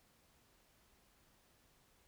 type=silence; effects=pink hiss -71 dBFS RMS until 2.07 s